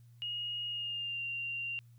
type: tone with pitch glide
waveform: sine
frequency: 2872 to 2771 Hz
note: F7 to F7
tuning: +48 to -14 cents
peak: -35 dBFS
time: 0.22-1.79 s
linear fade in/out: 0 ms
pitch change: -62 cents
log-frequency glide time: 0.68-1.23 s
effects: added 118 Hz sine -55 dBFS peak until 1.98 s + white hiss -75 dBFS RMS until 1.98 s